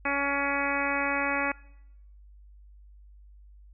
harmonic tone, 280.9 Hz, C#4, 23 cents sharp, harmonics 1 / 2 / 3 / 4 / 5 / 6 / 7 / 8 / 9, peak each -34 / -34 / -34 / -34 / -34 / -34 / -34 / -34 / -34 dBFS, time 0.05-1.52 s, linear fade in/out 5 ms, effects noise-tail reverb RT60 0.8 s tail -22 dB re dry + added 50 Hz sine -49 dBFS peak until 3.73 s

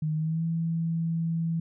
sine tone with pitch glide, 154.9 to 165.06 Hz, D#3 to E3, -7 to +3 cents, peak -25 dBFS, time 0.02-1.6 s, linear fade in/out 5 ms, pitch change +110 cents, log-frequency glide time 0.15-0.44 s, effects none

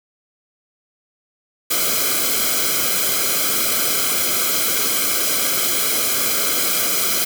white noise with comb filter, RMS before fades -19 dBFS, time 1.7-7.25 s, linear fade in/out 10 ms, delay 1.1 ms, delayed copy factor -1, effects none

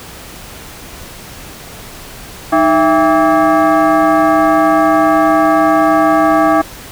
sine tone with frequency modulation, 176 Hz, F3, 14 cents sharp, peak -7 dBFS, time 2.52-6.62 s, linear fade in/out 10 ms, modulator 487 Hz, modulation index 2.3, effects pink hiss -32 dBFS RMS until 6.91 s

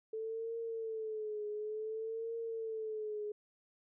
sine tone with vibrato, 438.9 Hz, A4, 4 cents flat, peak -37 dBFS, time 0.13-3.32 s, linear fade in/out 5 ms, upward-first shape triangle, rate 0.56 Hz, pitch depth 85 cents each way, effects none

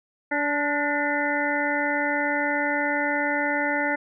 harmonic tone with a mistuned harmonic, 290 Hz, D4, 22 cents flat, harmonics 1 / 2 / 3 / 5 / 6 / 7, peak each -29 / -29 / -29 / -29 / -29 / -29 dBFS, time 0.31-3.96 s, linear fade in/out 10 ms, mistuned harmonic 6, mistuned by +46 cents, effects none

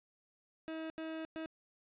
30% pulse tone bursts at uneven times, 320 Hz, D#4, 49 cents sharp, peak -37 dBFS, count 3, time 0.68-0.9 / 0.98-1.25 / 1.36-1.46 s, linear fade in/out 0 ms, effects resampled to 8000 Hz + 12-bit

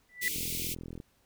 sine tone with exponential growth, 1975.5 Hz, B6, in tune, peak -24 dBFS, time 0.09-0.28 s, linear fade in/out 1 ms, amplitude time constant 41 ms
white band-stop noise, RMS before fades -35 dBFS, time 0.21-0.75 s, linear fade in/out 20 ms, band 480 to 2100 Hz, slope 96 dB/octave
click train, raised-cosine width 3 ms, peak -29 dBFS, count 28, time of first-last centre 0.36-1.001 s, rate 42.1 Hz
effects pink hiss -69 dBFS RMS until 1.25 s

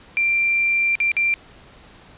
sine tone with dropouts, 2364 Hz, D7, 11 cents sharp, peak -16 dBFS, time 0.17-1.34 s, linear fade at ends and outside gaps 0 ms, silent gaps 0.954-1.002 / 1.117-1.167 s, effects pink hiss -47 dBFS RMS until 2.17 s + resampled to 8000 Hz

